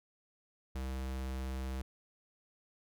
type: tone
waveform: square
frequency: 65.41 Hz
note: C2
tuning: in tune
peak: -37 dBFS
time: 0.75-1.82 s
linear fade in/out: 5 ms
effects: none